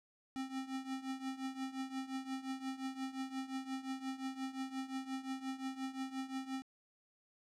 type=tone with tremolo; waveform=square; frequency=264.7 Hz; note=C4; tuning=20 cents sharp; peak=-37 dBFS; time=0.36-6.62 s; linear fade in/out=0 ms; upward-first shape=triangle; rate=5.7 Hz; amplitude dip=85%; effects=low-pass 8000 Hz 12 dB/octave + 13-bit